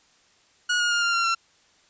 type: tone with pitch steps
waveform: sawtooth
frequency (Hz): 1451 / 1431.9 / 1413 / 1394.3 / 1375.9 / 1357.7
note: F#6 / F6 / F6 / F6 / F6 / F6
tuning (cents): -34 / +43 / +20 / -3 / -26 / -49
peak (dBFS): -17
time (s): 0.69-1.35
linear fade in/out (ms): 10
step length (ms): 110
effects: white hiss -60 dBFS RMS until 1.89 s + resampled to 16000 Hz